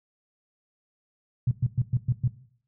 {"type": "tone bursts", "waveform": "sine", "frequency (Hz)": 124.2, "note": "B2", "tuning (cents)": 10, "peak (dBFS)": -19, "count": 6, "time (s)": [1.47, 2.278], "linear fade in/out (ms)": 5, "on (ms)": 43, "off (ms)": 110, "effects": ["noise-tail reverb RT60 0.6 s tail -17 dB re dry"]}